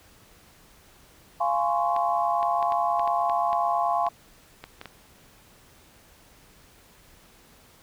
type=chord; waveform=sine; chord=Db major seventh; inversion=first; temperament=just; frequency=693 / 831.5 / 1039.4 / 1108.7 Hz; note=F5 / Ab5 / C6 / Db6; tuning=-14 / +2 / -12 / 0 cents; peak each=-25 / -27 / -28 / -30 dBFS; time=1.4-4.09 s; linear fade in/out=10 ms
type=clicks; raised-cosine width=0.3 ms; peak=-22 dBFS; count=12; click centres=1.964 / 2.429 / 2.627 / 2.722 / 2.995 / 3.076 / 3.297 / 3.53 / 4.066 / 4.64 / 4.814 / 4.857 s
effects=pink hiss -55 dBFS RMS until 7.82 s